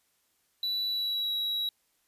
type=tone with pitch glide; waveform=triangle; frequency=3951 to 3879 Hz; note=B7 to B7; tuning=0 to -32 cents; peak=-27 dBFS; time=0.63-1.69 s; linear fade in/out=2 ms; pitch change=-32 cents; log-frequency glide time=0.87-1.32 s; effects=white hiss -72 dBFS RMS until 2.07 s + resampled to 32000 Hz